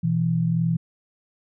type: tone pair together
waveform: sine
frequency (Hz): 123.47 / 166.01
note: B2 / E3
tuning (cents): 0 / +13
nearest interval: perfect fourth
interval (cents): 513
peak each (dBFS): -25 / -20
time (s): 0.03-0.77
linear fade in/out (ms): 10
effects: none